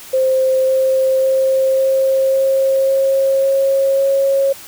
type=tone with pitch steps; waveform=sine; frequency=523.3 / 526.6 / 530 / 533.4 / 536.8 / 540.2 / 543.6 / 547.1 Hz; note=C5 / C5 / C5 / C5 / C5 / C#5 / C#5 / C#5; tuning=0 / +11 / +22 / +33 / +44 / -45 / -34 / -23 cents; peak=-11 dBFS; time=0.13-4.53 s; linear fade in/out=10 ms; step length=550 ms; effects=white hiss -36 dBFS RMS until 4.67 s